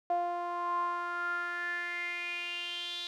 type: tone with band-pass filter sweep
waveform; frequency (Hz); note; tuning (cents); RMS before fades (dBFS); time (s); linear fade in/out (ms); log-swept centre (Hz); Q
sawtooth; 349.2; F4; 0; -35; 0.1-3.07; 0; 720 to 3700; 7.4
effects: none